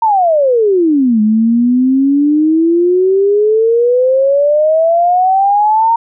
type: exponential two-way sweep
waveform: sine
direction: down then up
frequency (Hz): 929 to 211 to 929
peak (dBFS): -7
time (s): 0.02-5.96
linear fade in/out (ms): 5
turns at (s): 1.21
effects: none